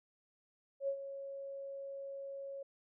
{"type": "tone with ADSR envelope", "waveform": "sine", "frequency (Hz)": 551, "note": "C#5", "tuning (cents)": -11, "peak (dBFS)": -31, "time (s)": [0.8, 2.63], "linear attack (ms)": 80, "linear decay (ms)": 78, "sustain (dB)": -11, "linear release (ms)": 6, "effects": []}